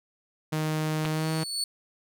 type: tone with pitch glide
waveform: sawtooth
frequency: 155.56 to 159.1 Hz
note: D#3 to D#3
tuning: 0 to +39 cents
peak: -22 dBFS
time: 0.52-1.44 s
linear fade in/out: 10 ms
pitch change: +39 cents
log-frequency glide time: 1.1-1.3 s
type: tone with exponential growth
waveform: 30% pulse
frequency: 4439 Hz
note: C#8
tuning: 2 cents sharp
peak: -22 dBFS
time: 0.85-1.64 s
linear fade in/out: 2 ms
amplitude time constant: 170 ms
type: clicks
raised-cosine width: 0.3 ms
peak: -15 dBFS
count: 2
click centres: 1.051 / 1.057 s
effects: none